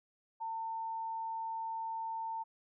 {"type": "tone", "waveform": "sine", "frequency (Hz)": 900, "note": "A5", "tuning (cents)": 39, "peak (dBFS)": -36, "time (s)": [0.4, 2.44], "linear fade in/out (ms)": 20, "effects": []}